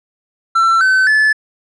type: tone with pitch steps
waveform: triangle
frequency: 1344 / 1526.1 / 1732.9 Hz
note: E6 / G6 / A6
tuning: +33 / -47 / -27 cents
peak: -7 dBFS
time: 0.55-1.33 s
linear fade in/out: 10 ms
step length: 260 ms
effects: resampled to 24000 Hz